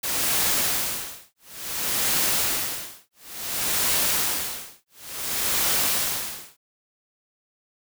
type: noise with tremolo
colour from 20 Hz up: white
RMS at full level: -22 dBFS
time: 0.03-6.57 s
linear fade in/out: 10 ms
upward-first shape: sine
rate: 0.57 Hz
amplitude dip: 100%
effects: none